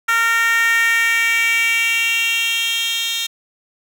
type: tone with high-pass filter sweep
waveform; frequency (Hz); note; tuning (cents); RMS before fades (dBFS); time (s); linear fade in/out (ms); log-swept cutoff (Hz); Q
10% pulse; 459.6; A#4; -25; -17; 0.08-3.27; 10; 1500 to 3700; 4.1
effects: none